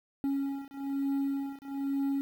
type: beating tone pair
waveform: triangle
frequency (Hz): 275.7 / 276.8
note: C#4 / C#4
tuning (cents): -9 / -2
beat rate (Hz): 1.1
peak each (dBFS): -31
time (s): 0.24-2.21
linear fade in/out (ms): 0
effects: 9-bit